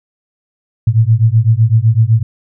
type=beating tone pair; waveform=sine; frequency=108.5 / 116.4 Hz; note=A2 / A#2; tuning=-24 / -2 cents; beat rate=7.9 Hz; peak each=-10 dBFS; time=0.87-2.23 s; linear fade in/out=5 ms; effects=none